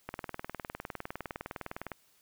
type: click train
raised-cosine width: 0.5 ms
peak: -22 dBFS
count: 37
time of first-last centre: 0.09-1.917 s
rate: 19.7 Hz
effects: white hiss -67 dBFS RMS until 2.21 s